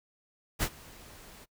pink noise with ADSR envelope, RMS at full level -28 dBFS, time 0.59-1.46 s, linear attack 36 ms, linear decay 63 ms, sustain -23 dB, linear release 29 ms, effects noise-tail reverb RT60 0.1 s tail -22 dB re dry

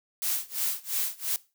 blue noise with tremolo, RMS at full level -27 dBFS, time 0.22-1.36 s, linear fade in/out 0 ms, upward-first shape sine, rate 2.9 Hz, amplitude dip 95%, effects noise-tail reverb RT60 0.3 s tail -20 dB re dry

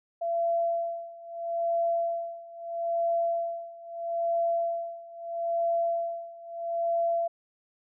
sine tone with tremolo, 677 Hz, E5, 46 cents sharp, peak -23 dBFS, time 0.21-7.28 s, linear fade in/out 10 ms, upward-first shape sine, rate 0.77 Hz, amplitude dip 90%, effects none

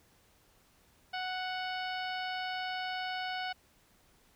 harmonic tone, 740 Hz, F#5, in tune, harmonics 1 / 2 / 3 / 4 / 5 / 6 / 7, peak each -37 / -40 / -44 / -43 / -50 / -48 / -51 dBFS, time 1.13-3.53 s, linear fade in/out 10 ms, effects pink hiss -66 dBFS RMS until 4.35 s

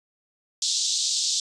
pink band-pass noise, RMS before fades -25 dBFS, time 0.62-1.4 s, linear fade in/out 2 ms, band 3600 to 7700 Hz, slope 48 dB/octave, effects resampled to 22050 Hz

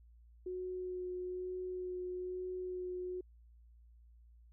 sine tone with vibrato, 365 Hz, F#4, 24 cents flat, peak -38 dBFS, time 0.46-3.21 s, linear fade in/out 5 ms, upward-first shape sine, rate 1.1 Hz, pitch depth 11 cents each way, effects added 58 Hz sine -58 dBFS peak until 4.52 s

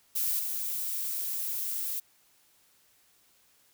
violet noise with level steps, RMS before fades -29 / -33 dBFS, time 0.15-2 s, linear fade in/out 10 ms, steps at 0.39 s, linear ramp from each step 5 ms, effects white hiss -65 dBFS RMS until 3.73 s

